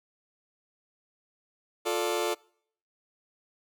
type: chord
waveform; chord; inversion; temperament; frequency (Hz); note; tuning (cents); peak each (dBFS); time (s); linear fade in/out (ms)
sawtooth; D minor; first; just; 352.4 / 440.5 / 587.3; F4 / A4 / D5; +16 / +2 / 0; -27 / -26 / -29; 1.85-2.35; 20
effects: noise-tail reverb RT60 0.6 s tail -25 dB re dry